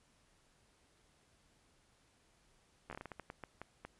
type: slowing click train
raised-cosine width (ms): 0.5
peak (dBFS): -30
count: 13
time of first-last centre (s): 2.9-3.85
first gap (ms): 12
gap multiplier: 1.31
effects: pink hiss -71 dBFS RMS until 3.99 s + resampled to 24000 Hz